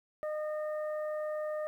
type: harmonic tone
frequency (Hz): 611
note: D#5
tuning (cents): -32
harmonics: 1 / 2 / 3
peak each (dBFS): -33 / -45 / -49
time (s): 0.23-1.67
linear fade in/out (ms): 0
effects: 11-bit